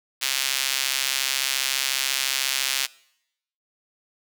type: tone with high-pass filter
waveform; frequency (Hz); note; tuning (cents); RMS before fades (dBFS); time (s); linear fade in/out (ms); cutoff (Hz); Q
sawtooth; 134.3; C3; +46; -25; 0.21-2.87; 20; 3000; 0.99
effects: noise-tail reverb RT60 0.8 s tail -23 dB re dry